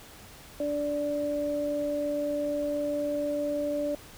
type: tone pair together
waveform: sine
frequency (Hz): 291.7 / 584.3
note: D4 / D5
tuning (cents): -12 / -9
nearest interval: octave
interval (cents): 1203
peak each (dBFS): -32 / -28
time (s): 0.6-3.95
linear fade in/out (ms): 2
effects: pink hiss -49 dBFS RMS until 4.17 s